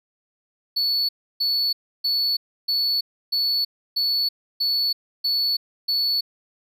triangle tone bursts, 4435 Hz, C#8, in tune, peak -18 dBFS, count 9, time 0.76-6.21 s, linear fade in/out 10 ms, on 330 ms, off 310 ms, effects none

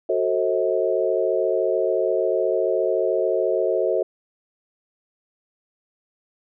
sine chord, F# diminished seventh, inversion none, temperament just, 370 / 444 / 532.8 / 639.4 Hz, F#4 / A4 / C5 / Eb5, 0 / +16 / +31 / +47 cents, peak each -24 dBFS, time 0.09-4.03 s, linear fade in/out 5 ms, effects none

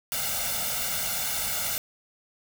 white noise with comb filter, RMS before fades -29 dBFS, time 0.12-1.78 s, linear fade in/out 0 ms, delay 1.4 ms, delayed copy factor +0.9, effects none

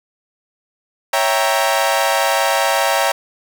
sawtooth chord, C# diminished seventh, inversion none, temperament equal, 554.4 / 659.3 / 784 / 932.3 Hz, C#5 / E5 / G5 / Bb5, 0 / 0 / 0 / 0 cents, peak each -16 dBFS, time 1.13-3.12 s, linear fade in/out 5 ms, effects none

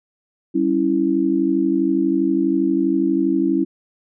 sine chord, C# diminished, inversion second, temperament equal with one note detuned, 194.31 / 277.2 / 329.6 Hz, G3 / C#4 / E4, -15 / 0 / 0 cents, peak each -24 / -19 / -18 dBFS, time 0.54-3.65 s, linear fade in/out 20 ms, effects none

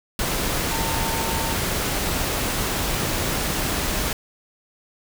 sine tone in noise, 905 Hz, A5, 48 cents sharp, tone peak -29 dBFS, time 0.71-1.53 s, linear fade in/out 2 ms, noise pink, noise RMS -24 dBFS, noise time 0.19-4.13 s, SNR -8 dB, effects none

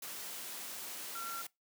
sine tone in noise, 1366 Hz, F6, 39 cents flat, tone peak -40 dBFS, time 1.15-1.42 s, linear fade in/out 5 ms, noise white, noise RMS -44 dBFS, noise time 0.02-1.47 s, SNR +1 dB, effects noise-tail reverb RT60 0.2 s tail -24 dB re dry + high-pass 200 Hz 12 dB/octave

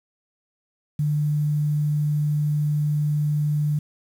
sine tone with quantisation, 148.9 Hz, D3, 24 cents sharp, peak -19 dBFS, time 0.99-3.79 s, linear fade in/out 5 ms, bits 8, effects none

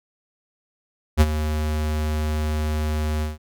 square tone with ADSR envelope, 76.6 Hz, D#2, 27 cents flat, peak -10 dBFS, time 1.17-3.38 s, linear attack 38 ms, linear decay 42 ms, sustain -12 dB, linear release 160 ms, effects none

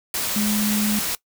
sine tone in noise, 210 Hz, G#3, 19 cents sharp, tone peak -20 dBFS, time 0.36-0.99 s, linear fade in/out 2 ms, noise white, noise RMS -25 dBFS, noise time 0.14-1.15 s, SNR +2 dB, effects noise-tail reverb RT60 0.1 s tail -20 dB re dry

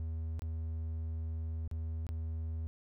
triangle tone with dropouts, 80.5 Hz, E2, 41 cents flat, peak -33 dBFS, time 0-2.67 s, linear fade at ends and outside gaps 0 ms, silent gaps 0.394-0.42 / 1.677-1.713 / 2.067-2.09 s, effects none

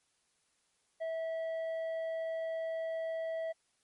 sine tone with tanh clipping, 651 Hz, E5, 22 cents flat, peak -35 dBFS, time 1-3.53 s, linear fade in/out 20 ms, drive 6 dB, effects white hiss -75 dBFS RMS until 3.83 s + MP3 48 kbps

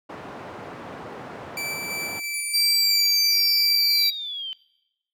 white band-pass noise, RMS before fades -38 dBFS, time 0.09-2.2 s, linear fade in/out 10 ms, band 110 to 940 Hz, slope 12 dB/octave
sawtooth tone with tremolo, 2326 Hz, D7, 17 cents flat, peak -24 dBFS, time 1.57-4.1 s, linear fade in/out 2 ms, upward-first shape square, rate 3 Hz, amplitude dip 25%
sine exponential sweep, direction down, 10000 to 3048 Hz, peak -29 dBFS, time 2.34-4.53 s, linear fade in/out 0 ms
square tone, 4700 Hz, D8, 1 cent sharp, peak -19 dBFS, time 2.53-4.11 s, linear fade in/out 20 ms
effects noise-tail reverb RT60 1.0 s tail -24 dB re dry

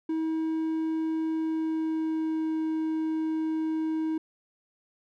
triangle tone with pitch glide, 319.8 to 317 Hz, D#4 to D#4, +48 to +32 cents, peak -24 dBFS, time 0.09-4.18 s, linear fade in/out 5 ms, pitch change -16 cents, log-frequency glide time 1.34-2.6 s, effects none

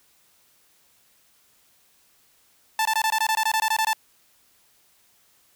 sawtooth tone bursts, 881 Hz, A5, 2 cents sharp, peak -16 dBFS, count 14, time 2.79-3.932 s, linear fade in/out 2 ms, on 63 ms, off 20 ms, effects white hiss -61 dBFS RMS until 5.55 s

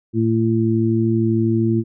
harmonic tone, 112.7 Hz, A2, 42 cents sharp, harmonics 1 / 2 / 3, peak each -19 / -19 / -19 dBFS, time 0.13-1.84 s, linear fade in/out 50 ms, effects none

